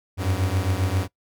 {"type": "beating tone pair", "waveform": "45% pulse", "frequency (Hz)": [90, 97.5], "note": ["F#2", "G2"], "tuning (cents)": [-47, -9], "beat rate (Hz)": 7.5, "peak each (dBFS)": [-24, -24], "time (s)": [0.17, 1.08], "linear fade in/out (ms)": 50, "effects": ["noise-tail reverb RT60 0.1 s tail -20 dB re dry"]}